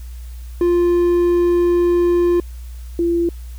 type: tone pair in turn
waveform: triangle / sine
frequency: 349.2 / 341.2 Hz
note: F4 / F4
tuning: 0 / -40 cents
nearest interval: unison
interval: 40 cents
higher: first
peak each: -10 / -14 dBFS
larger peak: first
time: 0.61-2.4 / 2.99-3.29 s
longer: first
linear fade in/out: 2 ms
effects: added 60 Hz sine -29 dBFS peak until 3.58 s + white hiss -49 dBFS RMS until 3.58 s